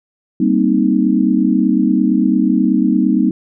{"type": "chord", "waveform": "sine", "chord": "C minor seventh", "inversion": "second", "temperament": "equal", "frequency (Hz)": [196, 233.1, 261.6, 311.1], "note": ["G3", "Bb3", "C4", "Eb4"], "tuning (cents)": [0, 0, 0, 0], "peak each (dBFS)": -16, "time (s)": [0.4, 3.31], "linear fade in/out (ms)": 5, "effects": []}